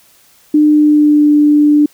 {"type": "tone with pitch glide", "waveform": "sine", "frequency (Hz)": [301, 296], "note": ["D4", "D4"], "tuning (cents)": [43, 14], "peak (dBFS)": -5, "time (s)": [0.54, 1.86], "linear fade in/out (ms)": 5, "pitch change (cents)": -29, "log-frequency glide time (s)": [0.67, 1.3], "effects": ["white hiss -48 dBFS RMS until 1.93 s"]}